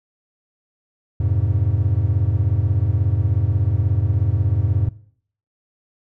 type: chord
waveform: triangle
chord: F minor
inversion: none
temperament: equal with one note detuned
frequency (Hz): 87.31 / 103.83 / 129.68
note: F2 / Ab2 / C3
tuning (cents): 0 / 0 / -15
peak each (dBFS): -18 / -17 / -23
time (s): 1.2-4.89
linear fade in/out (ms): 5
effects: noise-tail reverb RT60 0.6 s tail -20 dB re dry